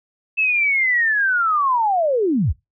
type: linear sweep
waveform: sine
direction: down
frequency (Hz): 2637 to 49.15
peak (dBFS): -15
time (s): 0.37-2.53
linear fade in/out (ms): 20
effects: noise-tail reverb RT60 0.2 s tail -22 dB re dry